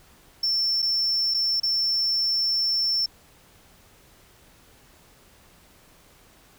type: tone with dropouts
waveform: sine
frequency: 5390 Hz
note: E8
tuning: 38 cents sharp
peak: -18 dBFS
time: 0.43-3.06 s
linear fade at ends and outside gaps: 5 ms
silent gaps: 0.821-0.825 / 1.34-1.344 / 1.6-1.632 s
effects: tanh soft clip ceiling -20 dBFS + pink hiss -55 dBFS RMS until 6.58 s